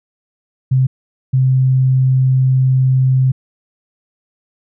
sine tone bursts at uneven times, 130.5 Hz, C3, 4 cents flat, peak -9 dBFS, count 2, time 0.71-0.87 / 1.33-3.32 s, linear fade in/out 10 ms, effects none

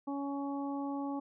harmonic tone, 280 Hz, C#4, 18 cents sharp, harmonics 1 / 2 / 3 / 4, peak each -35 / -45 / -42 / -47 dBFS, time 0.07-1.2 s, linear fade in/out 10 ms, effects none

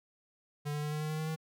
square tone with pitch steps, 146.83 / 148.45 / 150.09 / 151.74 / 153.42 / 155.11 / 156.82 / 158.55 Hz, D3 / D3 / D3 / D#3 / D#3 / D#3 / D#3 / D#3, 0 / +19 / +38 / -43 / -24 / -5 / +14 / +33 cents, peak -34 dBFS, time 0.65-1.362 s, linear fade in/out 20 ms, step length 89 ms, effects none

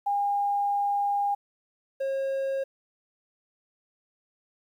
sine / triangle tone pair in turn, 810 / 540.6 Hz, G#5 / C#5, -43 / -44 cents, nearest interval perfect fifth, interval 701 cents, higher first, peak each -23 / -24 dBFS, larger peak first, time 0.06-1.35 / 2-2.64 s, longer first, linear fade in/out 10 ms, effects 10-bit

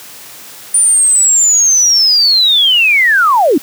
sine linear sweep, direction down, 9397 to 246.9 Hz, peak -6 dBFS, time 0.74-3.58 s, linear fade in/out 5 ms, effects white hiss -33 dBFS RMS until 3.62 s + high-pass 100 Hz 12 dB/octave

